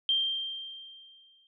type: tone with exponential decay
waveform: sine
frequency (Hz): 3167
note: G7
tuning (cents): +17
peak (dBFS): -22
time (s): 0.09-1.47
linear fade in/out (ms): 1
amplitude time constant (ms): 300
effects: none